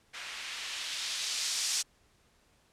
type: noise with low-pass filter sweep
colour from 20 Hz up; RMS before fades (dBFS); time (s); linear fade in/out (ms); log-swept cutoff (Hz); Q
violet; -35; 0.13-1.83; 20; 2000 to 6200; 1.1
effects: pink hiss -67 dBFS RMS until 2.72 s + low-pass 10000 Hz 12 dB/octave